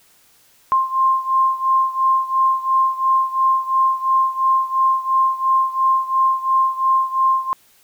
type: beating tone pair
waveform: sine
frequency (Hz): 1055 / 1057.9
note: C6 / C6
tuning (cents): +14 / +19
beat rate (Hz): 2.9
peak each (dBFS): -16 / -19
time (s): 0.72-7.53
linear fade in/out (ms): 0
effects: white hiss -54 dBFS RMS until 7.83 s